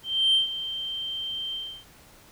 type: tone with ADSR envelope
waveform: sine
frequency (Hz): 3136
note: G7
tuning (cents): 0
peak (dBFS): -15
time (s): 0.03-1.85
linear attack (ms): 310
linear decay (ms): 130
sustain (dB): -14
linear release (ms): 310
effects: tanh soft clip ceiling -15 dBFS + pink hiss -53 dBFS RMS until 2.31 s